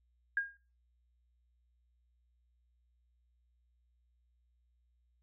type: tone with exponential decay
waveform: sine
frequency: 1623 Hz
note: G#6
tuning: 40 cents flat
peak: -26 dBFS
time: 0.37-0.57 s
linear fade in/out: 2 ms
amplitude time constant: 43 ms
effects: noise-tail reverb RT60 0.3 s tail -19 dB re dry + added 60 Hz sine -70 dBFS peak until 5.22 s